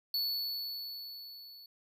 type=tone with level ramp; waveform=square; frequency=4435 Hz; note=C#8; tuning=in tune; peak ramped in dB=-30 to -51 dBFS; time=0.14-1.66 s; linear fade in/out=2 ms; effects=none